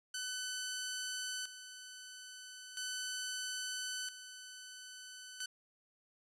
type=tone with tremolo; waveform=10% pulse; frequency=1507 Hz; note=F#6; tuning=31 cents sharp; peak=-30 dBFS; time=0.14-5.46 s; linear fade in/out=5 ms; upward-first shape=square; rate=0.38 Hz; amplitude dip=70%; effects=low-pass 11000 Hz 12 dB/octave